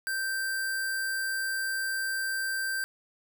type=tone with sample-and-hold; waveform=sine; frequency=1563 Hz; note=G6; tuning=6 cents flat; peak=-28 dBFS; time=0.07-2.84 s; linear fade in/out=0 ms; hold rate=6300 Hz; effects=none